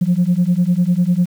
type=beating tone pair; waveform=sine; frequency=172.5 / 182.5 Hz; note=F3 / F#3; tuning=-21 / -24 cents; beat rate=10 Hz; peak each=-14 dBFS; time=0.01-1.26 s; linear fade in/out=10 ms; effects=tanh soft clip ceiling -7 dBFS + 7-bit